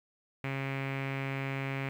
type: tone with low-pass filter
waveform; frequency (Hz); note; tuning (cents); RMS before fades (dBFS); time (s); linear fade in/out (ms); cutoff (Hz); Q
sawtooth; 135.9; C#3; -34; -35; 0.44-1.89; 0; 2300; 4.4
effects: 10-bit